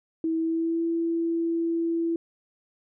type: tone with pitch glide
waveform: sine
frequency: 324.4 to 333.3 Hz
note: E4 to E4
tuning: -28 to +19 cents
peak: -23 dBFS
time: 0.24-2.16 s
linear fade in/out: 2 ms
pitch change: +47 cents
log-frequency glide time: 0.37-0.84 s
effects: none